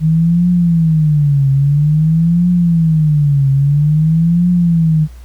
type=tone with vibrato; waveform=sine; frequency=155.56 Hz; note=D#3; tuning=in tune; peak=-8 dBFS; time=0-5.08 s; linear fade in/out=50 ms; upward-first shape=triangle; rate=0.5 Hz; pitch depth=240 cents each way; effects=added 60 Hz sine -31 dBFS peak until 5.24 s + pink hiss -48 dBFS RMS until 5.24 s